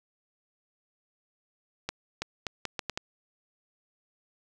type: accelerating click train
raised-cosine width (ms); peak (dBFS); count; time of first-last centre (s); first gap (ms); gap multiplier
0.2; -14; 7; 1.89-2.975; 330; 0.75
effects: none